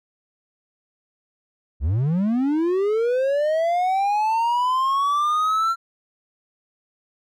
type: linear sweep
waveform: triangle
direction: up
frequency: 59.4 to 1363 Hz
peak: -16 dBFS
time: 1.8-5.76 s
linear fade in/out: 50 ms
effects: none